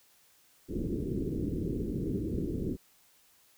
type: low-pass noise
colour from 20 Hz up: white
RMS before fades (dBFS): -33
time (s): 0.68-2.77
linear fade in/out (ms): 50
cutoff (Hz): 400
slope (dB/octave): 48
effects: white hiss -64 dBFS RMS until 3.57 s